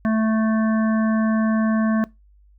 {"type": "harmonic tone", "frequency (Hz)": 220, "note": "A3", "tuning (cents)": 0, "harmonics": [1, 3, 5, 7, 8], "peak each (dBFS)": [-17, -27, -31, -34, -35], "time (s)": [0.05, 2.04], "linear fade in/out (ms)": 0, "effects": ["noise-tail reverb RT60 0.2 s tail -22 dB re dry", "added 50 Hz sine -50 dBFS peak until 2.58 s"]}